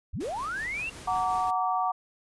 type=linear sweep; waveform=sine; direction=up; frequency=31.36 to 2793 Hz; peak=-30 dBFS; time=0.13-0.9 s; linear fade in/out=10 ms
type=noise with tremolo; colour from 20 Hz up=pink; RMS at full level=-43 dBFS; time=0.2-1.51 s; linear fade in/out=10 ms; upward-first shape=sine; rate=5.4 Hz; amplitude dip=30%
type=chord; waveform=sine; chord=Gb augmented; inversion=none; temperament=just; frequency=740 / 925 / 1156.2 Hz; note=Gb5 / Bb5 / D6; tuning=0 / -14 / -27 cents; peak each=-27 / -31 / -29 dBFS; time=1.07-1.92 s; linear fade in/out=10 ms
effects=resampled to 24000 Hz